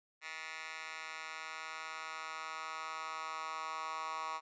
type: tone with high-pass filter sweep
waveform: 10% pulse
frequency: 159.1 Hz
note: D#3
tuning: 39 cents sharp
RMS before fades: -43 dBFS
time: 0.21-4.41 s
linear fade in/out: 50 ms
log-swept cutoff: 1700 to 1100 Hz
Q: 4.4
effects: resampled to 16000 Hz